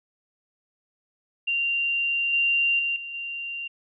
sine tone with level steps, 2774 Hz, F7, 12 cents flat, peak -22 / -19 / -23 / -33 / -30 dBFS, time 1.47-3.68 s, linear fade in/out 10 ms, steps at 2.33 / 2.79 / 2.96 / 3.14 s, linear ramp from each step 2 ms, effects none

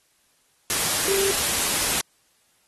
sine tone in noise, 392 Hz, G4, in tune, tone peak -23 dBFS, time 1.08-1.31 s, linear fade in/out 0 ms, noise white, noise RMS -23 dBFS, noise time 0.7-2.01 s, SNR -3 dB, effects white hiss -64 dBFS RMS until 2.67 s + AAC 32 kbps

